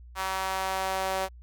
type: tone with high-pass filter sweep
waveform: sawtooth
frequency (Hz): 190.1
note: F#3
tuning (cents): +47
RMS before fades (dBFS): -30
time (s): 0.15-1.29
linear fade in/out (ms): 50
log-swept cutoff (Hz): 1000 to 620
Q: 2.1
effects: added 60 Hz sine -45 dBFS peak until 1.42 s